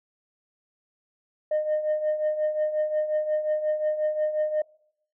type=tone with tremolo; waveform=sine; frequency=612 Hz; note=D#5; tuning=29 cents flat; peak=-18 dBFS; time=1.51-4.62 s; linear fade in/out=5 ms; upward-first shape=triangle; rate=5.6 Hz; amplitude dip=75%; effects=noise-tail reverb RT60 0.7 s tail -25 dB re dry + tanh soft clip ceiling -19 dBFS